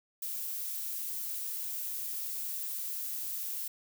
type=noise; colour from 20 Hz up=violet; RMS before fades=-37 dBFS; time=0.22-3.68 s; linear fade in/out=5 ms; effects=none